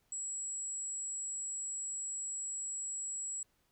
sine tone, 7750 Hz, B8, 34 cents flat, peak -37 dBFS, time 0.12-3.43 s, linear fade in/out 2 ms, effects pink hiss -75 dBFS RMS until 3.71 s

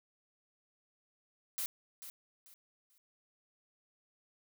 blue noise with echo, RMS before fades -37 dBFS, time 1.58-1.66 s, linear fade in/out 0 ms, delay 440 ms, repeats 3, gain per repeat -11 dB, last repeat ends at 2.98 s, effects none

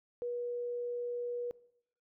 sine tone, 483.3 Hz, B4, 38 cents flat, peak -34 dBFS, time 0.22-1.51 s, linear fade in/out 0 ms, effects noise-tail reverb RT60 0.7 s tail -21 dB re dry

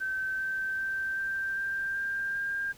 sine tone with pitch steps, 1542 / 1551.8 / 1561.7 / 1571.7 / 1581.7 / 1591.8 / 1601.9 Hz, G6 / G6 / G6 / G6 / G6 / G6 / G6, -29 / -18 / -7 / +4 / +15 / +26 / +37 cents, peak -29 dBFS, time 0-2.73 s, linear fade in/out 20 ms, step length 390 ms, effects pink hiss -55 dBFS RMS until 2.77 s

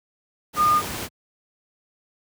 sine tone in noise, 1217 Hz, D#6, 39 cents flat, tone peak -15 dBFS, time 0.56-0.82 s, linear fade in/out 50 ms, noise pink, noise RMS -30 dBFS, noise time 0.53-1.09 s, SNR +12 dB, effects high-pass 80 Hz 12 dB/octave

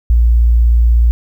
sine tone, 58.27 Hz, A#1, in tune, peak -6 dBFS, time 0.1-1.11 s, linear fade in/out 0 ms, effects 8-bit

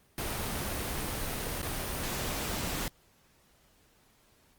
pink noise with dropouts, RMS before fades -34 dBFS, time 0.18-2.88 s, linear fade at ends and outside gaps 1 ms, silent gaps 1.617-1.628 s, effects pink hiss -65 dBFS RMS until 4.58 s + Opus 32 kbps

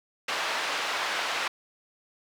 pink band-pass noise, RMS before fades -30 dBFS, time 0.28-1.48 s, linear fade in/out 5 ms, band 850 to 3900 Hz, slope 12 dB/octave, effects none

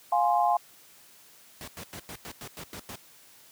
sine chord, F minor, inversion none, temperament equal with one note detuned, 702.9 / 830.6 / 1046.5 Hz, F5 / Ab5 / C6, +11 / 0 / 0 cents, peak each -24 / -25 / -28 dBFS, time 0.12-0.57 s, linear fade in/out 5 ms
pink noise bursts, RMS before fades -40 dBFS, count 9, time 1.61-2.956 s, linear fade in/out 0 ms, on 66 ms, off 94 ms
effects white hiss -55 dBFS RMS until 3.51 s + high-pass 80 Hz 12 dB/octave

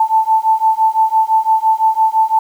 sine beating tone pair, 880 / 885.9 Hz, A5 / A5, 0 / +12 cents, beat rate 5.9 Hz, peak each -13 dBFS, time 0-2.39 s, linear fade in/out 5 ms, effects 7-bit

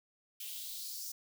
blue noise with high-pass filter sweep, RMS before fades -43 dBFS, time 0.4-1.12 s, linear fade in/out 5 ms, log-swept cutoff 2800 to 5600 Hz, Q 3, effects none

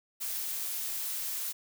blue noise, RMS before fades -35 dBFS, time 0.2-1.53 s, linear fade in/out 20 ms, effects none

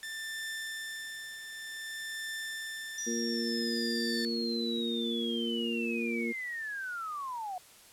sawtooth tone with tremolo, 1779 Hz, A6, 19 cents sharp, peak -32 dBFS, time 0.03-4.25 s, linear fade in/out 0 ms, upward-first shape triangle, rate 0.54 Hz, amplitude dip 55%
sine linear sweep, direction down, 5850 to 711 Hz, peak -35 dBFS, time 2.98-7.58 s, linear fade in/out 2 ms
harmonic tone, 116.54 Hz, A#2, in tune, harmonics 2 / 3 / 4, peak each -33 / -37 / -39 dBFS, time 3.06-6.33 s, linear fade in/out 20 ms
effects white hiss -56 dBFS RMS until 7.92 s + low-pass 12000 Hz 12 dB/octave

